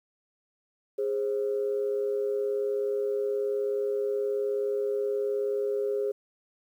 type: tone pair together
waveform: sine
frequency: 411.7 / 530.6 Hz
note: G#4 / C5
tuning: -15 / +24 cents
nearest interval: major third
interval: 439 cents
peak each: -26 / -32 dBFS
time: 0.98-6.12 s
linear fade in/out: 10 ms
effects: tanh soft clip ceiling -18 dBFS + 10-bit